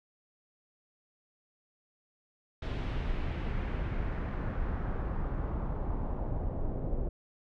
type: noise with low-pass filter sweep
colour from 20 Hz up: brown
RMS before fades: -33 dBFS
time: 2.62-7.09 s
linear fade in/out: 5 ms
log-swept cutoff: 3500 to 600 Hz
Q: 1.4
effects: none